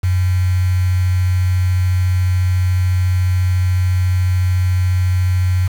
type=tone with quantisation; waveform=sine; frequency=91.4 Hz; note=F#2; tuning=21 cents flat; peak=-12 dBFS; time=0.03-5.68 s; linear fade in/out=10 ms; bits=5; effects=none